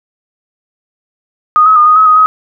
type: tone with pitch steps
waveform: sine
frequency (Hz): 1236 / 1279 / 1218 / 1242 / 1280 / 1249 / 1267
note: D#6 / D#6 / D#6 / D#6 / D#6 / D#6 / D#6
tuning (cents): -12 / +47 / -37 / -3 / +49 / +6 / +31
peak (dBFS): -3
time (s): 1.56-2.26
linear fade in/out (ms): 0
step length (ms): 100
effects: none